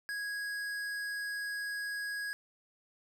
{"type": "tone with tanh clipping", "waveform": "sine", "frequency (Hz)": 1656, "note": "G#6", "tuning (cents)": -5, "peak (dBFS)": -37, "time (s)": [0.09, 2.33], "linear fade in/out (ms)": 0, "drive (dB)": 16, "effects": []}